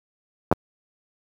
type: clicks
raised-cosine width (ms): 1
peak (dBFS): -3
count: 2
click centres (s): 0.515 / 0.526
effects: high-pass 80 Hz 12 dB/octave + 7-bit